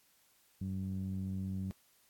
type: tone with low-pass filter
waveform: sawtooth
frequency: 95 Hz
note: F#2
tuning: 46 cents sharp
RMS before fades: -38 dBFS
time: 0.61-1.71 s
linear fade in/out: 0 ms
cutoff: 190 Hz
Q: 2.9
effects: white hiss -69 dBFS RMS until 2.09 s + AAC 64 kbps